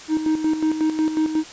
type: tone with tremolo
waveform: triangle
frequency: 313.2 Hz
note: D#4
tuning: 11 cents sharp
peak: -14 dBFS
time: 0.08-1.44 s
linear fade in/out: 50 ms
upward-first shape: square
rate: 5.5 Hz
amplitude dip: 60%
effects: white hiss -39 dBFS RMS until 1.52 s + resampled to 16000 Hz